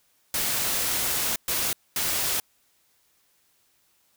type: noise bursts at uneven times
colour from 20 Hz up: white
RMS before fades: -26 dBFS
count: 3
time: 0.34-1.36 / 1.48-1.73 / 1.96-2.4 s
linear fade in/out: 2 ms
effects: white hiss -66 dBFS RMS until 4.16 s